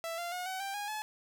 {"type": "tone with pitch steps", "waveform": "sawtooth", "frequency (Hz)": [663, 692, 722.2, 753.7, 786.6, 821, 856.8], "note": ["E5", "F5", "F#5", "F#5", "G5", "G#5", "A5"], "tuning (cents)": [10, -16, -42, 32, 6, -20, -46], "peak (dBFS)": -32, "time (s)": [0.04, 1.02], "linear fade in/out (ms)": 0, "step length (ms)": 140, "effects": []}